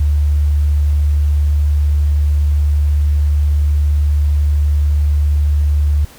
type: tone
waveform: sine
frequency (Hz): 73.5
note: D2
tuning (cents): +2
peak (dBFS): -10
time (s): 0-6.05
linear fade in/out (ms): 5
effects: pink hiss -41 dBFS RMS until 6.18 s